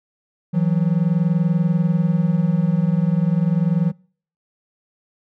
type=tone pair together; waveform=triangle; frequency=161.85 / 182.2 Hz; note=E3 / F#3; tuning=-31 / -26 cents; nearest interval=major second; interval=205 cents; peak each=-16 dBFS; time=0.53-3.92 s; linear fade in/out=20 ms; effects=noise-tail reverb RT60 0.5 s tail -25 dB re dry